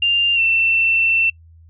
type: tone with pitch glide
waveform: sine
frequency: 2794 to 2686 Hz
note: F7 to E7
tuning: 0 to +32 cents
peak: -13 dBFS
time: 0.02-1.3 s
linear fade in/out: 5 ms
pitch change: -68 cents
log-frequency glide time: 0.35-0.4 s
effects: noise-tail reverb RT60 0.1 s tail -25 dB re dry + added 82 Hz sine -43 dBFS peak until 1.69 s